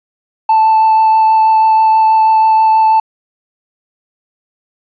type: tone with vibrato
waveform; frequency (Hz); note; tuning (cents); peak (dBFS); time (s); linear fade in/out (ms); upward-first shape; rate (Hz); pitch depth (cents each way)
triangle; 880; A5; 0; -3; 0.49-3; 5; triangle; 6.2; 10
effects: tanh soft clip ceiling -2 dBFS + resampled to 11025 Hz